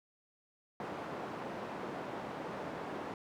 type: band-pass noise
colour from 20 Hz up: white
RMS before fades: -42 dBFS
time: 0.8-3.14 s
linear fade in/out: 2 ms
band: 160 to 840 Hz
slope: 12 dB/octave
effects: none